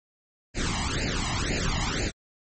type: noise with flanger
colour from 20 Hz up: pink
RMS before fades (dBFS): -27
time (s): 0.54-2.12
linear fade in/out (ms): 50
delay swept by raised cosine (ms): 0.43 to 1.02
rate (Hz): 2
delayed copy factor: +0.85
effects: MP3 32 kbps